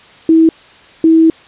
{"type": "tone pair in turn", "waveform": "sine", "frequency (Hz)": [323.9, 323.9], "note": ["E4", "E4"], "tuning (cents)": [-30, -30], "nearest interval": "unison", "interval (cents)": 0, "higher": "neither", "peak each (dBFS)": -4, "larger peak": "neither", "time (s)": [[0.29, 0.49], [1.04, 1.3]], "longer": "second", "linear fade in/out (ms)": 2, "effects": ["white hiss -41 dBFS RMS until 1.47 s", "resampled to 8000 Hz"]}